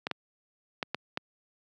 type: clicks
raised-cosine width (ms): 0.3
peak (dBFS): -14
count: 5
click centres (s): 0.069 / 0.113 / 0.828 / 0.946 / 1.174
effects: high-pass 150 Hz 12 dB/octave